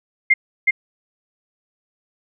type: tone with echo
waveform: sine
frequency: 2110 Hz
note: C7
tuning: 14 cents sharp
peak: -9 dBFS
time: 0.3-0.34 s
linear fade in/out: 10 ms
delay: 370 ms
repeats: 1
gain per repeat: -2 dB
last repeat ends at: 0.71 s
effects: none